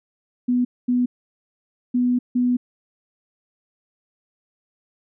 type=tone bursts at uneven times; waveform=sine; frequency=246.9 Hz; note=B3; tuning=in tune; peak=-16 dBFS; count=4; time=0.48-0.65 / 0.88-1.06 / 1.94-2.19 / 2.35-2.57 s; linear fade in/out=10 ms; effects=none